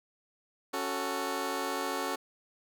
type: chord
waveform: 15% pulse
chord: F# minor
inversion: second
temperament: just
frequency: 277.5 / 370 / 444 Hz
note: C#4 / F#4 / A4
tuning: +2 / 0 / +16 cents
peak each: -30 / -30 / -30 dBFS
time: 0.73-2.16 s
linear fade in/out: 10 ms
effects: none